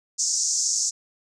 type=band-pass noise; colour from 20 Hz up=white; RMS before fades=-24 dBFS; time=0.18-0.91 s; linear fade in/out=20 ms; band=5500 to 7200 Hz; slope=48 dB/octave; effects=resampled to 22050 Hz